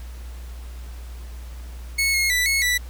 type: tone with pitch steps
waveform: sawtooth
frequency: 2198 / 2158 / 1978 / 2186 / 1968 Hz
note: C#7 / C#7 / B6 / C#7 / B6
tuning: -15 / -47 / +2 / -25 / -7 cents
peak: -15 dBFS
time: 1.98-2.78 s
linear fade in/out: 10 ms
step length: 160 ms
effects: added 60 Hz sine -33 dBFS peak until 2.89 s + pink hiss -48 dBFS RMS until 2.89 s